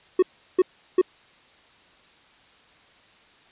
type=tone bursts; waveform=triangle; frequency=368.9 Hz; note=F#4; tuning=5 cents flat; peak=-11 dBFS; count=3; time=0.19-1.015 s; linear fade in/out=5 ms; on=35 ms; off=360 ms; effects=white hiss -55 dBFS RMS until 3.51 s + resampled to 8000 Hz